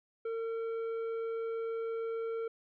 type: tone with tanh clipping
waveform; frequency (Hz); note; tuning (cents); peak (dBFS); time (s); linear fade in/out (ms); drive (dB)
sine; 454.4; A#4; -44; -35; 0.25-2.48; 5; 8
effects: none